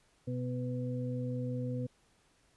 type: harmonic tone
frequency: 124.8 Hz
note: B2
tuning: 19 cents sharp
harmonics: 1 / 2 / 4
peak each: -35 / -38 / -41 dBFS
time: 0.27-1.87 s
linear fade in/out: 10 ms
effects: pink hiss -69 dBFS RMS until 2.56 s + resampled to 24000 Hz